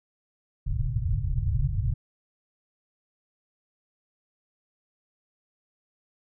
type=low-pass noise; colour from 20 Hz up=white; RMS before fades=-26 dBFS; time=0.66-1.94 s; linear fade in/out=10 ms; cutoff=140 Hz; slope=96 dB/octave; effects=none